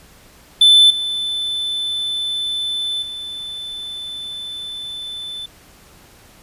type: tone with level steps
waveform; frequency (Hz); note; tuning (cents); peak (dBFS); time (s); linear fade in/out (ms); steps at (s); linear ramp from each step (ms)
triangle; 3520; A7; 0; -5 / -18 / -25; 0.61-5.46; 5; 0.9 / 3.02; 5
effects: pink hiss -47 dBFS RMS until 6.42 s + resampled to 32000 Hz